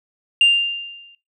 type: tone with exponential decay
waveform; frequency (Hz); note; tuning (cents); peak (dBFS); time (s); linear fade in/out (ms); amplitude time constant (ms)
sine; 2794; F7; 0; -6; 0.41-1.15; 2; 160
effects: noise-tail reverb RT60 0.2 s tail -19 dB re dry + tanh soft clip ceiling -7 dBFS